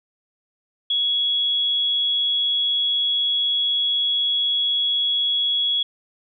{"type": "tone", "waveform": "sine", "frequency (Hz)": 3348, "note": "G#7", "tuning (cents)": 13, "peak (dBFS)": -18, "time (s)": [0.9, 5.83], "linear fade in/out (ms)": 5, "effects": []}